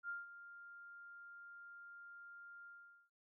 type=tone with ADSR envelope; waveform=sine; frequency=1399 Hz; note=F6; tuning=3 cents sharp; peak=-40 dBFS; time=0.03-3.1 s; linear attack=60 ms; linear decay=170 ms; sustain=-13 dB; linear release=440 ms; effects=none